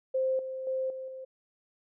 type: tone with level steps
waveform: sine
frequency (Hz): 523.3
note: C5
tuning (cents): 0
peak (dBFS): -25 / -34 / -28 / -36 / -39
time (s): 0.14-1.25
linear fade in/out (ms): 10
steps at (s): 0.39 / 0.67 / 0.9 / 1.08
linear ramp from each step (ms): 2
effects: none